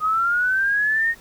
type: linear sweep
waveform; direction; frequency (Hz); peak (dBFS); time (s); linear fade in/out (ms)
sine; up; 1239 to 1864.7; -17; 0-1.15; 50
effects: pink hiss -48 dBFS RMS until 1.2 s